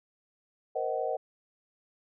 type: chord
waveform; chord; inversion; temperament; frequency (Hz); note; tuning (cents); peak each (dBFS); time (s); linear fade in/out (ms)
sine; C half-diminished seventh; third; just; 470.9 / 523.3 / 627.9 / 753.5; Bb4 / C5 / Eb5 / Gb5; +18 / 0 / +16 / +31; -34; 0.75-1.17; 10
effects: none